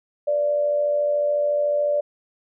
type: tone with amplitude modulation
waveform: sine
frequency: 585 Hz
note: D5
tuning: 7 cents flat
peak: -16 dBFS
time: 0.27-2.01 s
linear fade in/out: 10 ms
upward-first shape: sine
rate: 93.9 Hz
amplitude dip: 45%
effects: none